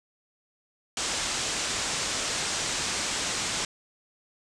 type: low-pass noise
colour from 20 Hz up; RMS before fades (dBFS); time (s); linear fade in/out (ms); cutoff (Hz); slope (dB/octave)
white; -30; 0.97-3.65; 2; 8300; 48
effects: none